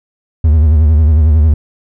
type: tone with vibrato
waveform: triangle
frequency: 77.3 Hz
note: D#2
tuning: 11 cents flat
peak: -3 dBFS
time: 0.44-1.54 s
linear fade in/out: 5 ms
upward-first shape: sine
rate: 11 Hz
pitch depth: 100 cents each way
effects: none